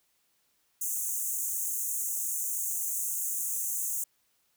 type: high-pass noise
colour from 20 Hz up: pink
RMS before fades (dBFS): -32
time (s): 0.81-4.04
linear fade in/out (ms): 5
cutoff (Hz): 6300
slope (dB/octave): 96
effects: white hiss -72 dBFS RMS until 4.56 s